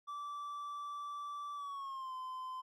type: tone with pitch glide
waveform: triangle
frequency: 1162 to 1029.3 Hz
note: D6 to C6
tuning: -19 to -29 cents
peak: -39 dBFS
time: 0.07-2.62 s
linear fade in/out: 20 ms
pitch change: -210 cents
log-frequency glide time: 1.55-2.14 s
effects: none